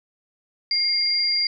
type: tone pair together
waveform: sine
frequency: 2133 / 4772 Hz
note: C7 / D8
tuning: +33 / +27 cents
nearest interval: octave + major second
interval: 1394 cents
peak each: -29 / -19 dBFS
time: 0.71-1.47 s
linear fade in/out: 2 ms
effects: none